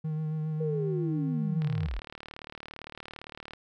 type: tone with vibrato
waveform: triangle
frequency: 155.56 Hz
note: D#3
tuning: in tune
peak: -27 dBFS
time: 0.04-1.87 s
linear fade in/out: 10 ms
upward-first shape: sine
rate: 7.3 Hz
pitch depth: 21 cents each way
type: linear sweep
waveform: sine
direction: down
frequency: 480 to 34.65 Hz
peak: -30 dBFS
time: 0.6-2 s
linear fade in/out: 10 ms
type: click train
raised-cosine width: 0.3 ms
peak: -25 dBFS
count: 73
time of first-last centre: 1.62-3.535 s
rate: 37.6 Hz
effects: none